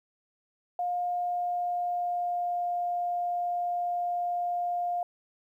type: tone with pitch glide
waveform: sine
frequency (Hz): 710 to 704.7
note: F5 to F5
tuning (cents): +28 to +15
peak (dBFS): -27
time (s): 0.79-5.03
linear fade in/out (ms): 2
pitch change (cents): -13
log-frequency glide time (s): 1.03-2.67
effects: 11-bit